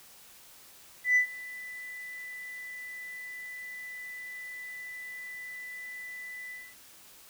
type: tone with ADSR envelope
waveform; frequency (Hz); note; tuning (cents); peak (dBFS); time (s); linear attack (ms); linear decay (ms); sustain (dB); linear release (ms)
sine; 1991; B6; +14; -17; 1.04-6.76; 120; 100; -22; 240
effects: tanh soft clip ceiling -17 dBFS + white hiss -54 dBFS RMS until 7.29 s